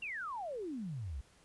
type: exponential sweep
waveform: sine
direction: down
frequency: 2821 to 59.3 Hz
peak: -38 dBFS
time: 0.02-1.21 s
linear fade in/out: 5 ms
effects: pink hiss -65 dBFS RMS until 1.44 s + resampled to 24000 Hz